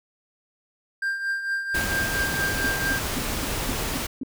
triangle tone with tremolo, 1589 Hz, G6, 23 cents sharp, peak -20 dBFS, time 1.02-2.99 s, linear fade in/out 5 ms, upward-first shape triangle, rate 4.4 Hz, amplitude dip 65%
pink noise, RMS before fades -28 dBFS, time 1.74-4.07 s, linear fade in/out 10 ms
sine tone bursts, 264.6 Hz, C4, 20 cents sharp, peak -26 dBFS, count 7, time 2.64-4.234 s, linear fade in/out 2 ms, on 22 ms, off 240 ms
effects none

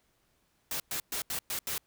white noise bursts at uneven times, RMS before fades -34 dBFS, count 6, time 0.71-0.8 / 0.91-1 / 1.12-1.22 / 1.3-1.39 / 1.5-1.59 / 1.67-1.78 s, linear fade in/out 2 ms, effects pink hiss -72 dBFS RMS until 1.86 s

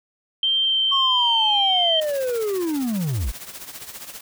sine tone with vibrato, 3136 Hz, G7, in tune, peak -17 dBFS, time 0.43-2 s, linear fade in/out 2 ms, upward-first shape sine, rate 1.9 Hz, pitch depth 9 cents each way
triangle linear sweep, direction down, 1108.7 to 40.71 Hz, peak -19 dBFS, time 0.91-3.32 s, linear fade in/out 20 ms
white noise with tremolo, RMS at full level -34 dBFS, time 2.01-4.21 s, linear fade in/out 5 ms, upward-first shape triangle, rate 15 Hz, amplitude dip 75%
effects none

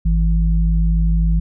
sine tone pair together, 51.91 / 164.81 Hz, G#1 / E3, 0 / 0 cents, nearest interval octave + minor sixth, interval 2000 cents, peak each -13 / -19 dBFS, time 0.05-1.4 s, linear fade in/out 10 ms, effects none

